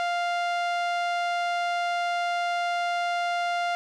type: tone with low-pass filter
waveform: sawtooth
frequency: 698.5 Hz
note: F5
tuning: in tune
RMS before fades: -27 dBFS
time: 0-3.75 s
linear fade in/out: 0 ms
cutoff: 4100 Hz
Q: 0.57
effects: none